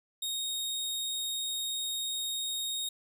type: tone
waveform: sawtooth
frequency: 3729 Hz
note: A#7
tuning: in tune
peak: -29 dBFS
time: 0.22-2.89 s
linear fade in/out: 5 ms
effects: none